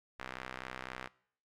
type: tone with band-pass filter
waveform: sawtooth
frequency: 63.9 Hz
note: C2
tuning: 40 cents flat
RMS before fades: -45 dBFS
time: 0.19-1.08 s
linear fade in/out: 10 ms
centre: 1700 Hz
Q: 1.2
effects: noise-tail reverb RT60 0.6 s tail -22 dB re dry